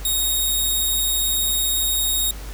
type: tone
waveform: 10% pulse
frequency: 3753 Hz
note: A#7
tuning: 11 cents sharp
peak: -11 dBFS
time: 0.05-2.31 s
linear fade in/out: 2 ms
effects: added 50 Hz sine -31 dBFS peak until 2.53 s + pink hiss -40 dBFS RMS until 2.53 s